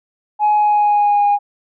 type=tone with pitch glide; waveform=sine; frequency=841 to 817.5 Hz; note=G#5 to G#5; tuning=+22 to -28 cents; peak=-9 dBFS; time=0.39-1.39 s; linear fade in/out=50 ms; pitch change=-50 cents; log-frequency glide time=0.55-1.27 s; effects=tanh soft clip ceiling -8 dBFS